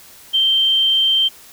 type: tone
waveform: sine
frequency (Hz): 3136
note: G7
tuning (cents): 0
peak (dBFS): -12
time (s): 0.33-1.29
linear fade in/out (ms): 20
effects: white hiss -43 dBFS RMS until 1.52 s